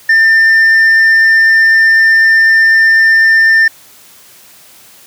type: tone with tanh clipping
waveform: sine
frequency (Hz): 1796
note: A6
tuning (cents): +35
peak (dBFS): -5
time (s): 0.09-3.68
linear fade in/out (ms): 5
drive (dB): 3
effects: white hiss -40 dBFS RMS until 5.06 s + high-pass 80 Hz 12 dB/octave